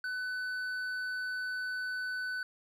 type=tone with hard clipping; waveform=sine; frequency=1500 Hz; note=F#6; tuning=23 cents sharp; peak=-35 dBFS; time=0.04-2.43 s; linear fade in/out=2 ms; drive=5 dB; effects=none